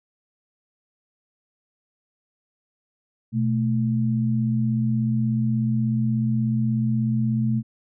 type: tone pair together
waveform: sine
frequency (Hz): 123.47 / 220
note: B2 / A3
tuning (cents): 0 / 0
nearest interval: minor seventh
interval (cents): 1000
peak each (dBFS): -22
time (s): 3.32-7.63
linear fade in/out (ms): 50
effects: none